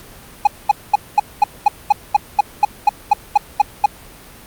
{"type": "tone bursts", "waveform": "triangle", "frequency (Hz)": 830.6, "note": "G#5", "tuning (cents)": 0, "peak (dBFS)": -4, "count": 15, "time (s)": [0.45, 3.86], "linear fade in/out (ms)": 5, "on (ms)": 22, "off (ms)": 220, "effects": ["pink hiss -40 dBFS RMS until 4.46 s", "Opus 48 kbps"]}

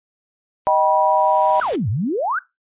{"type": "noise with exponential growth", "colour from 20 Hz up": "white", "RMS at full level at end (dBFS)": -28, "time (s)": [0.65, 1.76], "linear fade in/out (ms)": 5, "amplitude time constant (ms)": 240}
{"type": "chord", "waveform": "sine", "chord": "Eb augmented", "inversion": "none", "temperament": "just", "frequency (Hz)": [622.3, 777.8, 972.3], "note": ["Eb5", "G5", "B5"], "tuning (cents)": [0, -14, -27], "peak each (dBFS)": [-18, -18, -17], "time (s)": [0.67, 1.6], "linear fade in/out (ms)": 0}
{"type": "exponential two-way sweep", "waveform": "sine", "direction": "down then up", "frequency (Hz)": [1605, 92.5, 1605], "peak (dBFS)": -18, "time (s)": [1.61, 2.39], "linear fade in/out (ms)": 5, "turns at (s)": 1.89}
{"effects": ["noise-tail reverb RT60 0.2 s tail -18 dB re dry", "resampled to 8000 Hz"]}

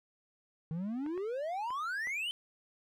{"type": "exponential sweep", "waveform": "triangle", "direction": "up", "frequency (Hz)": [154.1, 3113], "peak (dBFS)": -32, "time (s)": [0.71, 2.31], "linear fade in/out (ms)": 0}
{"type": "clicks", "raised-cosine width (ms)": 0.5, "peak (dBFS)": -34, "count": 4, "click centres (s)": [1.063, 1.177, 1.705, 2.072]}
{"effects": []}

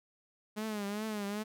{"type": "tone with vibrato", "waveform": "sawtooth", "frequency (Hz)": 209.5, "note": "G#3", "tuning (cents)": 15, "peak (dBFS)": -31, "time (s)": [0.56, 1.44], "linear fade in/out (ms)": 20, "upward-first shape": "triangle", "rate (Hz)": 2.5, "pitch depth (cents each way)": 98, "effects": []}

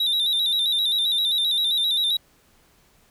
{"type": "tone with vibrato", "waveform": "triangle", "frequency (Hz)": 3725, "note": "A#7", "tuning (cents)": -2, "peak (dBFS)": -18, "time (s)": [0, 2.17], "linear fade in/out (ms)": 5, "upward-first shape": "square", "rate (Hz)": 7.6, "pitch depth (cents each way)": 64, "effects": ["pink hiss -59 dBFS RMS until 3.1 s"]}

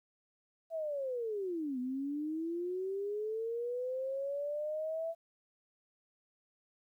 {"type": "linear two-way sweep", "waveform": "sine", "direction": "down then up", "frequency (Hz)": [667, 246.9, 667], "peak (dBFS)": -34, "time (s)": [0.7, 5.15], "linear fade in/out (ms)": 50, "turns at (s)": 1.79, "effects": ["12-bit"]}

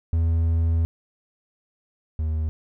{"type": "tone pair in turn", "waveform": "triangle", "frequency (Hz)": [82.41, 78.53], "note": ["E2", "D#2"], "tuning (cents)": [0, 17], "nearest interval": "minor second", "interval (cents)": 83, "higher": "first", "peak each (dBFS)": [-16, -20], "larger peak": "first", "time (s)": [[0.13, 0.85], [2.19, 2.49]], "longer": "first", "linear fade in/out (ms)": 0, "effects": []}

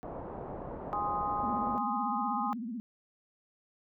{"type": "low-pass noise", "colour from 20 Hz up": "white", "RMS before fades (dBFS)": -41, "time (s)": [0.03, 1.78], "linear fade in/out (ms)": 0, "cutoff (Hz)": 850, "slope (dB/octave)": 24}
{"type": "chord", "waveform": "sine", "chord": "Ab major", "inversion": "none", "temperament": "equal with one note detuned", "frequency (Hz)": [823.4, 1046.5, 1244.5], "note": ["Ab5", "C6", "Eb6"], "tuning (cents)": [-15, 0, 0], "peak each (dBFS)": [-33, -36, -35], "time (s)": [0.93, 2.53], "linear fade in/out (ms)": 0}
{"type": "tone with vibrato", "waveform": "sine", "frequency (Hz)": 233.1, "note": "A#3", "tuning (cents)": 0, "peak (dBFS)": -35, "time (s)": [1.43, 2.8], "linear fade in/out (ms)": 0, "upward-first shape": "sine", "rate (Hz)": 16, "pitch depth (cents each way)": 160}
{"effects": []}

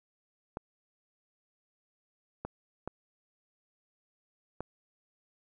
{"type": "clicks", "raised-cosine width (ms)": 1, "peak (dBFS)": -22, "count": 4, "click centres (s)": [0.571, 2.45, 2.876, 4.606], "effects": []}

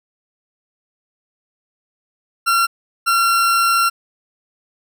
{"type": "tone pair in turn", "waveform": "40% pulse", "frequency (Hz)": [1367, 1367], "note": ["F6", "F6"], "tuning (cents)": [-37, -37], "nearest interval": "unison", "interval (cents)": 0, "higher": "neither", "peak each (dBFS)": -12, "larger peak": "neither", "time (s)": [[2.46, 2.67], [3.06, 3.9]], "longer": "second", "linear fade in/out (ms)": 20, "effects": []}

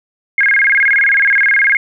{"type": "tone with vibrato", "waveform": "sine", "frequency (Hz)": 1867, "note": "A#6", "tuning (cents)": 2, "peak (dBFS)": -8, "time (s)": [0.38, 1.77], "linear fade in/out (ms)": 2, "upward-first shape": "square", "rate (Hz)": 19, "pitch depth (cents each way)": 240, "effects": []}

